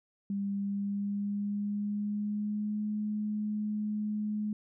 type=tone with pitch glide; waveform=sine; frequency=199.5 to 211.1 Hz; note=G3 to G#3; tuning=+31 to +29 cents; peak=-30 dBFS; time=0.3-4.53 s; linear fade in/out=2 ms; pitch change=+98 cents; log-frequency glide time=0.58-2.85 s; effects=none